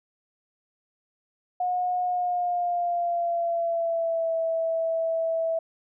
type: tone with pitch glide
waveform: sine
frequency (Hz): 723 to 655.4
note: F#5 to E5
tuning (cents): -40 to -10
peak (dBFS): -23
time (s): 1.6-5.59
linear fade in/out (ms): 5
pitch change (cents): -170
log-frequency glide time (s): 2.03-4.35
effects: none